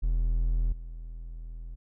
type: tone with level steps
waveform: triangle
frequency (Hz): 41.2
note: E1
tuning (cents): 0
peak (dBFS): -21 / -35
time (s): 0.02-1.76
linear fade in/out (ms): 20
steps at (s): 0.72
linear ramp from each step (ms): 10
effects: none